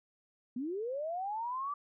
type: linear sweep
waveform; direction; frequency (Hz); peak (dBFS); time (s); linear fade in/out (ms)
sine; up; 232.2 to 1174.7; -34; 0.56-1.74; 5
effects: none